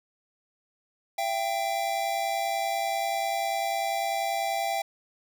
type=tone pair together; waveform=square; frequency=675.8 / 786 Hz; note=E5 / G5; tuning=+43 / +4 cents; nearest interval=minor third; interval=261 cents; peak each=-31 / -29 dBFS; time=1.18-4.82 s; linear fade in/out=5 ms; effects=none